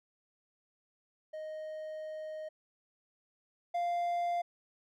triangle tone pair in turn, 622.3 / 696.3 Hz, D#5 / F5, 0 / -5 cents, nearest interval major second, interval 195 cents, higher second, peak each -37 / -28 dBFS, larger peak second, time 1.33-2.49 / 3.74-4.42 s, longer first, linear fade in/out 10 ms, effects none

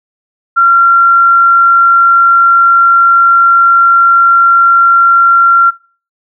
sine tone, 1373 Hz, F6, 30 cents flat, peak -3 dBFS, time 0.56-5.71 s, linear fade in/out 20 ms, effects noise-tail reverb RT60 0.4 s tail -23 dB re dry

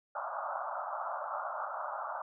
white band-pass noise, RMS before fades -38 dBFS, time 0.15-2.22 s, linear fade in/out 5 ms, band 580 to 1400 Hz, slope 96 dB/octave, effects none

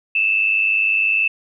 sine tone with amplitude modulation, 2637 Hz, E7, in tune, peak -11 dBFS, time 0.15-1.28 s, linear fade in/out 5 ms, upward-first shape sine, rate 100 Hz, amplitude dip 75%, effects none

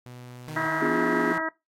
sawtooth tone, 123.47 Hz, B2, in tune, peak -37 dBFS, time 0.06-0.67 s, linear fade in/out 0 ms
sawtooth tone with pitch glide, 154.6 to 171.54 Hz, D#3 to F3, -11 to -31 cents, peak -31 dBFS, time 0.48-1.38 s, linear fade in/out 0 ms, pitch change +180 cents, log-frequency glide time 0.85-0.97 s
harmonic tone, 321 Hz, E4, 46 cents flat, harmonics 1 / 2 / 3 / 4 / 5 / 6, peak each -33 / -33 / -33 / -33 / -33 / -33 dBFS, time 0.56-1.49 s, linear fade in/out 5 ms
sine chord, B diminished seventh, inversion none, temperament equal, 246.9 / 293.7 / 349.2 / 415.3 Hz, B3 / D4 / F4 / Ab4, 0 / 0 / 0 / 0 cents, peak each -29 dBFS, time 0.81-1.33 s, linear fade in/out 10 ms
effects noise-tail reverb RT60 0.2 s tail -20 dB re dry + AAC 48 kbps

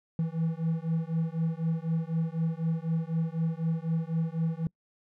triangle beating tone pair, 161.3 / 165.3 Hz, E3 / E3, -37 / +5 cents, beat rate 4 Hz, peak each -28 dBFS, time 0.19-4.67 s, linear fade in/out 2 ms, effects noise-tail reverb RT60 0.1 s tail -25 dB re dry

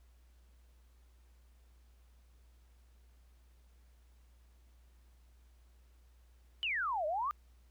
sine exponential two-way sweep, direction down then up, 3058 to 587.3 to 1240 Hz, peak -32 dBFS, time 6.63-7.31 s, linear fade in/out 0 ms, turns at 7.06 s, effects added 60 Hz sine -60 dBFS peak until 7.7 s + pink hiss -74 dBFS RMS until 7.7 s

